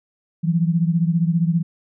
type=beating tone pair; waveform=sine; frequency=164.81 / 179.81 Hz; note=E3 / F#3; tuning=0 / -49 cents; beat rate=15 Hz; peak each=-17 / -21 dBFS; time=0.43-1.63 s; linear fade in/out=20 ms; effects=none